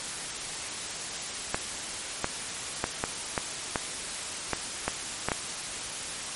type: clicks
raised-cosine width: 0.5 ms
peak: -10 dBFS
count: 10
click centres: 1.545 / 2.244 / 2.841 / 3.039 / 3.378 / 3.758 / 4.533 / 4.88 / 5.286 / 5.318 s
effects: white hiss -35 dBFS RMS until 6.35 s + MP3 48 kbps